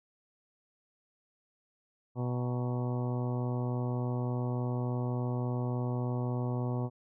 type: harmonic tone with a mistuned harmonic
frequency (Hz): 123.47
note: B2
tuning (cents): 0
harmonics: 1 / 2 / 3 / 4 / 5 / 6 / 7 / 8 / 9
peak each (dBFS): -31 / -37 / -41 / -43 / -45 / -47 / -48 / -49 / -50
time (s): 2.15-6.9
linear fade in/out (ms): 50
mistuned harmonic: 8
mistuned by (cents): -67
effects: none